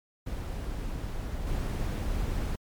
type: noise with level steps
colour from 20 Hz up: brown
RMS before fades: -34 / -30 dBFS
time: 0.26-2.56 s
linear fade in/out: 10 ms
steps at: 1.47 s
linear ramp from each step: 2 ms
effects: MP3 96 kbps